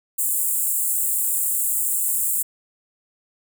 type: high-pass noise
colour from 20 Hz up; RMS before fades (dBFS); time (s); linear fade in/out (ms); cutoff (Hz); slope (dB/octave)
pink; -22; 0.18-2.43; 10; 7400; 96
effects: none